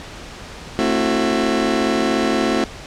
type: chord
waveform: 30% pulse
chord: F# half-diminished seventh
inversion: first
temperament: just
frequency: 222 / 266.4 / 333 / 370 Hz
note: A3 / C4 / E4 / F#4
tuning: +16 / +31 / +18 / 0 cents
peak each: -19 / -19 / -20 / -20 dBFS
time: 0.79-2.64 s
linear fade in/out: 0 ms
effects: pink hiss -35 dBFS RMS until 2.86 s + low-pass 6000 Hz 12 dB/octave